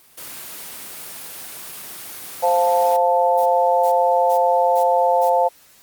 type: high-pass noise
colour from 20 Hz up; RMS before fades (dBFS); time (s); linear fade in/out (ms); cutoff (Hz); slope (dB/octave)
white; -34; 0.17-2.97; 10; 120; 12
type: chord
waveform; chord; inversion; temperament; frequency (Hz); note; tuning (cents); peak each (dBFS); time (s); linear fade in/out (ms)
sine; F major; second; equal; 523.3 / 698.5 / 880; C5 / F5 / A5; 0 / 0 / 0; -18; 2.42-5.49; 20
type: noise bursts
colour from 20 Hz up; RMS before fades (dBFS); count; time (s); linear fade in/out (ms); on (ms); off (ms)
blue; -36; 5; 3.37-5.3; 20; 90; 370
effects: white hiss -51 dBFS RMS until 5.82 s + Opus 24 kbps